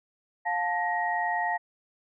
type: tone cluster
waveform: sine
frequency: 707 / 877 / 1884 Hz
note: F5 / A5 / A#6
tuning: +21 / -6 / +18 cents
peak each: -30 / -29 / -30 dBFS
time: 0.45-1.58 s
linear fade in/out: 20 ms
effects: none